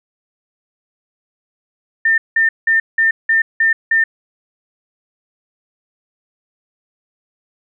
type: tone bursts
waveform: sine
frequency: 1804 Hz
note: A6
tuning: 43 cents sharp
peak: -10 dBFS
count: 7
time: 2.05-4.04 s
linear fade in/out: 5 ms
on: 130 ms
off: 180 ms
effects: none